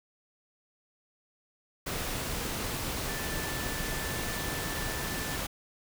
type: tone in noise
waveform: sine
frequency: 1760 Hz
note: A6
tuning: in tune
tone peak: -41 dBFS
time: 3.08-5.37 s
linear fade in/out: 10 ms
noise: pink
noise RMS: -34 dBFS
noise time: 1.86-5.47 s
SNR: -10 dB
effects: none